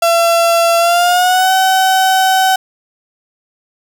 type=tone with pitch glide; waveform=35% pulse; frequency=676 to 758.8 Hz; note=E5 to F#5; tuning=+43 to +43 cents; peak=-7 dBFS; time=0.02-2.56 s; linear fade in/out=5 ms; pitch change=+200 cents; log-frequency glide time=0.78-1.52 s; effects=none